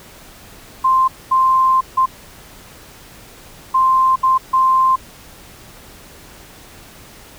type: tone bursts at uneven times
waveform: sine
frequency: 1046.5 Hz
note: C6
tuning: in tune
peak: -10 dBFS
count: 6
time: 0.84-1.08 / 1.31-1.81 / 1.97-2.06 / 3.74-4.16 / 4.23-4.38 / 4.53-4.96 s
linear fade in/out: 10 ms
effects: pink hiss -41 dBFS RMS until 7.38 s